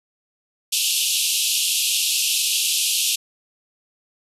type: band-pass noise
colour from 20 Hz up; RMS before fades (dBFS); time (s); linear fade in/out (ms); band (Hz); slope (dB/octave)
pink; -21; 0.72-3.16; 10; 2600 to 13000; 96
effects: none